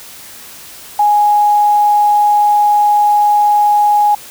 sine tone, 830.6 Hz, G#5, in tune, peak -7 dBFS, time 0.99-4.15 s, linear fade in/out 5 ms, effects white hiss -34 dBFS RMS until 4.3 s

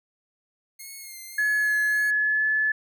5% pulse tone with vibrato, 2138 Hz, C7, 37 cents sharp, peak -29 dBFS, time 0.79-2.11 s, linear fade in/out 10 ms, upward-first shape sine, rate 1.7 Hz, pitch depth 45 cents each way
sine tone with pitch glide, 1700 to 1727.7 Hz, G#6 to A6, +40 to -32 cents, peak -20 dBFS, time 1.38-2.72 s, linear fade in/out 5 ms, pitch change +28 cents, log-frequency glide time 2.09-2.46 s
effects none

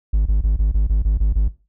triangle tone bursts, 51.6 Hz, G#1, 10 cents flat, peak -10 dBFS, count 9, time 0.13-1.484 s, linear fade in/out 10 ms, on 130 ms, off 23 ms, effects noise-tail reverb RT60 0.3 s tail -18 dB re dry + tanh soft clip ceiling -6 dBFS

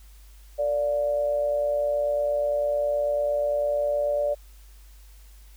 sine tone with amplitude modulation, 583 Hz, D5, 13 cents flat, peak -19 dBFS, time 0.58-4.35 s, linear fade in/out 20 ms, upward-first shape sine, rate 129 Hz, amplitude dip 55%, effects added 50 Hz sine -46 dBFS peak until 5.56 s + white hiss -58 dBFS RMS until 5.56 s

